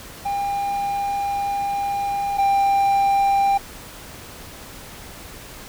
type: tone pair in turn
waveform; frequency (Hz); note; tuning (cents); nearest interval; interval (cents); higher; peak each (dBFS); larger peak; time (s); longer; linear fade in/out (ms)
triangle; 802 / 792.8; G5 / G5; +39 / +19; unison; 20; first; -19 / -13; second; 0.25-2.38 / 2.38-3.58; first; 10
effects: pink hiss -39 dBFS RMS until 5.68 s